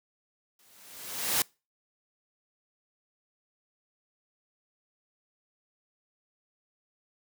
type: noise with exponential growth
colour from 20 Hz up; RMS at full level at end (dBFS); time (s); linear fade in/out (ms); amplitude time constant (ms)
white; -24; 0.59-1.42; 2; 180
effects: noise-tail reverb RT60 0.3 s tail -26 dB re dry + high-pass 100 Hz 12 dB/octave

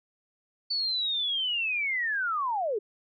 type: linear sweep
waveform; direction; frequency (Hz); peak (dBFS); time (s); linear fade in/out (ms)
sine; down; 4519 to 383.9; -26; 0.7-2.79; 10
effects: none

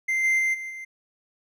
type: tone with level steps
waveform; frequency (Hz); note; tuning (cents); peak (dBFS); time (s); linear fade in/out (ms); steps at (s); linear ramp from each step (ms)
triangle; 2085; C7; -7; -20 / -17 / -19 / -30 / -33; 0.08-0.85; 10; 0.23 / 0.38 / 0.53 / 0.69; 20
effects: none

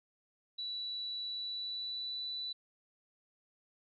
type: tone with pitch glide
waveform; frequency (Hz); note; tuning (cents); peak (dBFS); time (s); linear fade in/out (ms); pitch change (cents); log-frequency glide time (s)
sine; 3942 to 3972; B7 to B7; -4 to +9; -37; 0.58-2.53; 10; +13; 1.28-2.24
effects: none

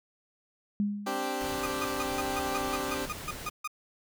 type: tone with exponential decay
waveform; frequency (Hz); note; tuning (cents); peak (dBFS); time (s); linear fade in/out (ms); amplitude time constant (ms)
sine; 204.8; G#3; -24; -23; 0.8-1.45; 0; 140
type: chord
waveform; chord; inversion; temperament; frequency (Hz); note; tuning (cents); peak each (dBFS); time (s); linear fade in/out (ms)
15% pulse; C suspended second; none; equal; 261.6 / 293.7 / 392; C4 / D4 / G4; 0 / 0 / 0; -29 / -30 / -28; 1.06-3.06; 10
type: noise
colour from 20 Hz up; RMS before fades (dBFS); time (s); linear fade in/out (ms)
pink; -41; 1.4-3.5; 10
type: tone bursts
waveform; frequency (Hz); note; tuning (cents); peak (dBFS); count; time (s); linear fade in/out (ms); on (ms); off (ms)
30% pulse; 1229; D#6; -22; -29; 12; 1.63-3.676; 5; 33; 150
effects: none

